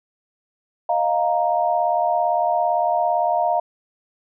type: chord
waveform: sine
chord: Eb suspended second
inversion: none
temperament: just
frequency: 622.3 / 700 / 933.4 Hz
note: Eb5 / F5 / Bb5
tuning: 0 / +4 / +2 cents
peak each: -23 / -19 / -23 dBFS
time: 0.89-3.6 s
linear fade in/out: 5 ms
effects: none